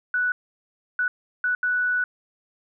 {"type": "tone bursts at uneven times", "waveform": "sine", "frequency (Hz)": 1480, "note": "F#6", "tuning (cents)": 0, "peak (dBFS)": -20, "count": 4, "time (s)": [[0.14, 0.32], [0.99, 1.08], [1.44, 1.55], [1.63, 2.04]], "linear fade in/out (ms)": 2, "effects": []}